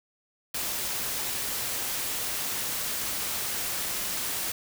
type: noise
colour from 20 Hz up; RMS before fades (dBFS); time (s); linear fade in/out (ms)
white; -31; 0.54-4.52; 5
effects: none